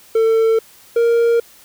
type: tone pair in turn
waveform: triangle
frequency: 448.6 / 466.7 Hz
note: A4 / A#4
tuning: +34 / +2 cents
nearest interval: minor second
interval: 68 cents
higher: second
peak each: -9 dBFS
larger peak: neither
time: 0.15-0.59 / 0.96-1.4 s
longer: neither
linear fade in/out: 5 ms
effects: white hiss -46 dBFS RMS until 1.64 s